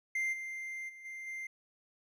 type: tone with level steps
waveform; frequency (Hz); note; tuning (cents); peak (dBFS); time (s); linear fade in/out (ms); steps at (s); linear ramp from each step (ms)
triangle; 2093; C7; 0; -29 / -37 / -47 / -40 / -37; 0.15-1.47; 5; 0.32 / 0.88 / 1.04 / 1.26; 20
effects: none